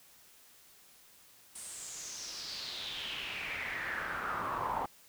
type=noise with band-pass filter sweep; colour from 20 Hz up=brown; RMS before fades=-39 dBFS; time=1.55-4.86 s; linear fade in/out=5 ms; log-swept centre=9300 to 890 Hz; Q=4.9; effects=white hiss -60 dBFS RMS until 5.08 s